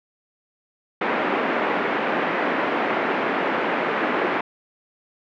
pink band-pass noise, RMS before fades -23 dBFS, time 1.01-4.41 s, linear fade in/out 5 ms, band 250 to 2300 Hz, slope 24 dB/octave, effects none

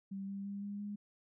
sine tone with pitch steps, 195.2 / 197.7 / 200.2 / 202.8 / 205.4 Hz, G3 / G3 / G3 / G#3 / G#3, -7 / +15 / +37 / -41 / -19 cents, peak -39 dBFS, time 0.11-0.96 s, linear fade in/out 10 ms, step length 170 ms, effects none

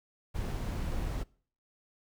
brown noise, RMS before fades -34 dBFS, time 0.34-1.24 s, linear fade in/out 20 ms, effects noise-tail reverb RT60 0.5 s tail -24 dB re dry

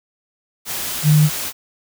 sine tone in noise, 151.8 Hz, D#3, 42 cents flat, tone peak -9 dBFS, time 1.03-1.3 s, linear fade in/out 50 ms, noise white, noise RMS -25 dBFS, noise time 0.65-1.53 s, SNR +13 dB, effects none

